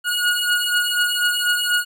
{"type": "beating tone pair", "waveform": "25% pulse", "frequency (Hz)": [1445, 1449.1], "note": ["F#6", "F#6"], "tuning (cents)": [-41, -37], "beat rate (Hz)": 4.1, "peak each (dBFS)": -17, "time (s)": [0.04, 1.85], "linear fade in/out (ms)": 50, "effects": []}